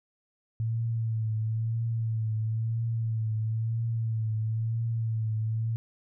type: tone with vibrato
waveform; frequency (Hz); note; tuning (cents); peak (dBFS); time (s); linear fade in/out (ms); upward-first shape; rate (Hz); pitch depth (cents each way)
sine; 112.2; A2; +34; -26; 0.6-5.76; 0; triangle; 1; 50
effects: none